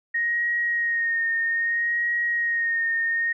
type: tone with vibrato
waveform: sine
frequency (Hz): 1864.7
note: A#6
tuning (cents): 0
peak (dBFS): -21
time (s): 0.14-3.33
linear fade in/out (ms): 10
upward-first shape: sine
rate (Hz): 0.62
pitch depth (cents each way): 28
effects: none